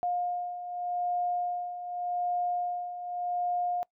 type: beating tone pair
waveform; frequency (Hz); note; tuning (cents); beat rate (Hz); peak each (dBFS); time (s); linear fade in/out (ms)
sine; 710 / 710.85; F5 / F5; +28 / +30; 0.85; -36 / -30; 0.03-3.83; 0
effects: noise-tail reverb RT60 0.1 s tail -23 dB re dry